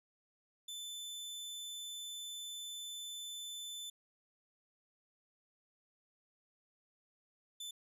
sawtooth tone bursts at uneven times, 3520 Hz, A7, in tune, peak -40 dBFS, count 2, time 0.68-3.9 / 7.6-7.71 s, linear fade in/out 5 ms, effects resampled to 32000 Hz

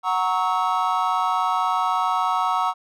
triangle chord, F# dominant seventh, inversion none, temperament equal with one note detuned, 740 / 932.3 / 1108.7 / 1295.1 Hz, F#5 / A#5 / C#6 / E6, 0 / 0 / 0 / -31 cents, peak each -23 dBFS, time 0.03-2.74 s, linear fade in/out 50 ms, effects none

